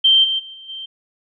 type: tone with level steps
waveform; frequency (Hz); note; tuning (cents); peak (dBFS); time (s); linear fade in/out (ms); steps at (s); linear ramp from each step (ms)
sine; 3136; G7; 0; -9 / -17 / -33 / -36 / -28; 0.04-0.86; 10; 0.23 / 0.38 / 0.53 / 0.68; 20
effects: none